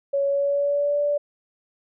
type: tone with pitch glide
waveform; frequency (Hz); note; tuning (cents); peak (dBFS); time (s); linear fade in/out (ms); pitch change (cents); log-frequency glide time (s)
sine; 558 to 581.7; C#5 to D5; +11 to -17; -19; 0.13-1.18; 10; +72; 0.25-1
effects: none